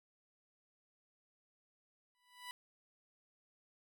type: tone with exponential growth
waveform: 15% pulse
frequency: 987.8 Hz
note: B5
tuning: in tune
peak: -36 dBFS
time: 2.15-2.51 s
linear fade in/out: 0 ms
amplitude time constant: 78 ms
effects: none